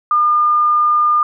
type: tone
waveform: sine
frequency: 1209 Hz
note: D6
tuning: 50 cents sharp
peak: -10 dBFS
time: 0.11-1.23 s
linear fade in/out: 2 ms
effects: none